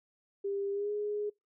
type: tone with pitch glide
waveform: sine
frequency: 398.5 to 416.1 Hz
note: G4 to G#4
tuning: +28 to +3 cents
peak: -31 dBFS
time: 0.44-1.3 s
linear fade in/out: 10 ms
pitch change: +75 cents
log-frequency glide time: 0.72-0.91 s
effects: noise-tail reverb RT60 0.2 s tail -26 dB re dry